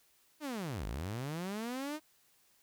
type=linear two-way sweep; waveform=sawtooth; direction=down then up; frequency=314.7 to 45.72 to 314.7 Hz; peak=-33 dBFS; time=0.4-2 s; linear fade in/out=50 ms; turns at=0.86 s; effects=white hiss -69 dBFS RMS until 2.62 s